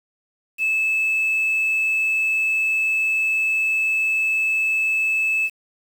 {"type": "tone", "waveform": "sine", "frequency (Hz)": 2613, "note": "E7", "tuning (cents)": -16, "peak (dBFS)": -16, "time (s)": [0.58, 5.5], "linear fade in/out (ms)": 50, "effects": ["tanh soft clip ceiling -15 dBFS", "7-bit"]}